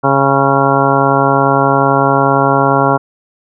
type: harmonic tone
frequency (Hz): 137.6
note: C#3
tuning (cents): -12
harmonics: 1 / 2 / 3 / 4 / 5 / 6 / 7 / 8 / 10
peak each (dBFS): -17 / -17 / -17 / -17 / -17 / -17 / -17 / -17 / -17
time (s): 0.03-2.98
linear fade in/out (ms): 20
effects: none